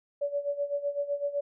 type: tone with tremolo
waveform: sine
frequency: 572 Hz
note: D5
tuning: 46 cents flat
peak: -25 dBFS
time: 0.21-1.41 s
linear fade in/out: 10 ms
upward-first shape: sine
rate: 7.9 Hz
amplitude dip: 80%
effects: none